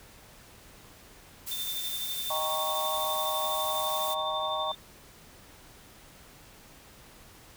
blue noise, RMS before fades -36 dBFS, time 1.46-4.15 s, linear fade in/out 20 ms
sine tone with tremolo, 3577 Hz, A7, 28 cents sharp, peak -32 dBFS, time 1.51-4.75 s, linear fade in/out 5 ms, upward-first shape sine, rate 12 Hz, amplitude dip 55%
sine chord, Eb dominant seventh, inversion none, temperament equal, 622.3 / 784 / 932.3 / 1108.7 Hz, Eb5 / G5 / Bb5 / Db6, 0 / 0 / 0 / 0 cents, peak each -34 / -36 / -36 / -33 dBFS, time 2.3-4.72 s, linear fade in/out 5 ms
effects pink hiss -53 dBFS RMS until 7.56 s

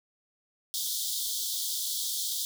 pink high-pass noise, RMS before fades -32 dBFS, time 0.74-2.45 s, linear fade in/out 0 ms, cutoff 3300 Hz, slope 96 dB/octave, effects none

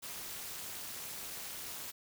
white noise with amplitude modulation, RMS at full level -40 dBFS, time 0.02-1.92 s, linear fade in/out 20 ms, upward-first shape sine, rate 286 Hz, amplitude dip 85%, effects none

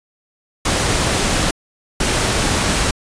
pink noise bursts at uneven times, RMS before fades -17 dBFS, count 2, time 0.65-1.51 / 2-2.91 s, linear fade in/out 5 ms, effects resampled to 22050 Hz

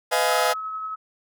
sawtooth chord, F half-diminished seventh, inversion second, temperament just, 502.9 / 628.6 / 698.5 / 838.1 Hz, Cb5 / Eb5 / F5 / Ab5, +31 / +18 / 0 / +16 cents, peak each -21 dBFS, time 0.11-0.54 s, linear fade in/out 20 ms
sine tone with tremolo, 1286 Hz, E6, 43 cents flat, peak -27 dBFS, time 0.28-0.96 s, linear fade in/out 20 ms, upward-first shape sine, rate 11 Hz, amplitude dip 25%
effects none

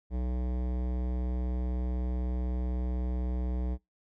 sine tone with hard clipping, 62 Hz, B1, 7 cents sharp, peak -31 dBFS, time 0.1-3.78 s, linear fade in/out 50 ms, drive 17 dB, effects noise-tail reverb RT60 0.2 s tail -25 dB re dry

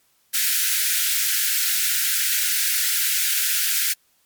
white high-pass noise, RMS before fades -21 dBFS, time 0.33-3.94 s, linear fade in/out 20 ms, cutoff 1400 Hz, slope 96 dB/octave, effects white hiss -63 dBFS RMS until 4.25 s + MP3 96 kbps

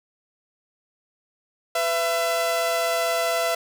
sawtooth tone pair together, 500.4 / 671 Hz, B4 / E5, +23 / +31 cents, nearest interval perfect fourth, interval 508 cents, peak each -25 / -18 dBFS, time 1.75-3.55 s, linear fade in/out 5 ms, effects none

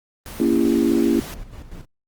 pink noise, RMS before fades -35 dBFS, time 0.26-1.34 s, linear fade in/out 0 ms
sine chord, A# diminished seventh, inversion none, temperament just, 233.1 / 279.7 / 335.6 / 402.8 Hz, A#3 / C#4 / E4 / G4, 0 / +16 / +31 / +47 cents, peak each -20 / -20 / -19 / -25 dBFS, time 0.4-1.2 s, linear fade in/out 2 ms
brown noise with tremolo, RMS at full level -34 dBFS, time 1.15-1.85 s, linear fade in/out 0 ms, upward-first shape square, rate 5.3 Hz, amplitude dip 60%
effects Opus 24 kbps

